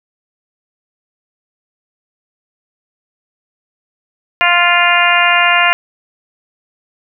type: harmonic tone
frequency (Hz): 349.2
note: F4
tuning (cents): 0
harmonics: 2 / 3 / 4 / 5 / 6 / 7 / 8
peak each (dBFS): -16 / -16 / -16 / -16 / -16 / -16 / -16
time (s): 4.41-5.73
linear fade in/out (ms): 0
effects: none